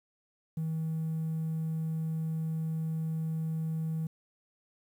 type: tone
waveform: triangle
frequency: 160 Hz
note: D#3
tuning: 49 cents sharp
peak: -27 dBFS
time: 0.57-4.07 s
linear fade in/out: 5 ms
effects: tanh soft clip ceiling -26 dBFS + 10-bit